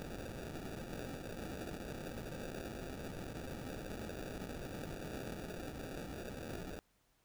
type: noise with sample-and-hold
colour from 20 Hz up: violet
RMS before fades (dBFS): -45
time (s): 0-6.79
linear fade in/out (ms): 0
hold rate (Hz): 1050
effects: pink hiss -75 dBFS RMS until 7.24 s